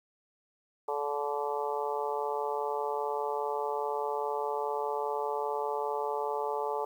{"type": "harmonic tone", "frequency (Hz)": 144.9, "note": "D3", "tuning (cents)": -23, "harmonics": [3, 4, 5, 6, 7, 8], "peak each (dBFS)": [-34, -38, -40, -34, -41, -41], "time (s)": [0.88, 6.85], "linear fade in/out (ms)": 5, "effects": ["10-bit"]}